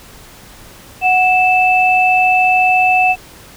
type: tone pair together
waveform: sine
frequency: 740 / 2637 Hz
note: F#5 / E7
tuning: 0 / 0 cents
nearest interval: octave + minor seventh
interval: 2200 cents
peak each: -11 / -12 dBFS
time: 1.01-3.16 s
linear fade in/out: 50 ms
effects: pink hiss -39 dBFS RMS until 3.56 s